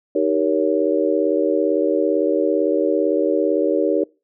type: chord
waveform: sine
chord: Eb dominant seventh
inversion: none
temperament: just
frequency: 311.1 / 388.9 / 466.7 / 560 Hz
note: Eb4 / G4 / Bb4 / Db5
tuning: 0 / -14 / +2 / +18 cents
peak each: -21 dBFS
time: 0.15-4.04 s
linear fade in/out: 5 ms
effects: noise-tail reverb RT60 0.3 s tail -25 dB re dry